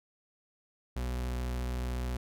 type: tone with vibrato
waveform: 40% pulse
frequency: 61.74 Hz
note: B1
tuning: in tune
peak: -31 dBFS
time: 0.96-2.17 s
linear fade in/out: 5 ms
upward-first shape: square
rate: 14 Hz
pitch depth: 9 cents each way
effects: none